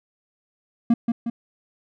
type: tone with echo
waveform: triangle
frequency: 233.1 Hz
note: A#3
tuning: in tune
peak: -11 dBFS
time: 0.9-0.94 s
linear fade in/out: 5 ms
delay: 180 ms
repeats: 2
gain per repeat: -5 dB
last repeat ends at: 1.3 s
effects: none